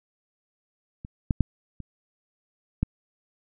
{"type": "clicks", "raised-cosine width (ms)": 5, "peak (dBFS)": [-25, -10, -7, -25, -10], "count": 5, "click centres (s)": [1.049, 1.308, 1.407, 1.803, 2.83], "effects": []}